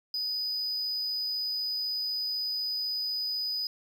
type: tone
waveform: triangle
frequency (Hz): 4978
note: D#8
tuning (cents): 0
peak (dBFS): -28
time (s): 0.14-3.67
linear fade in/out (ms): 2
effects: 10-bit